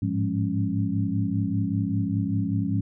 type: tone cluster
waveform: sine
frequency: 103.6 / 108.7 / 175.2 / 205.9 / 274.7 Hz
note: G#2 / A2 / F3 / G#3 / C#4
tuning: -4 / -21 / +6 / -15 / -16 cents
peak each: -29 dBFS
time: 0.02-2.81 s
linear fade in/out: 5 ms
effects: none